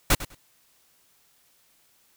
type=noise with echo; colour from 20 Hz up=pink; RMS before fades=-18 dBFS; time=0.1-0.15 s; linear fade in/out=5 ms; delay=100 ms; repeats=2; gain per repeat=-15 dB; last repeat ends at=0.35 s; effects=white hiss -63 dBFS RMS until 2.16 s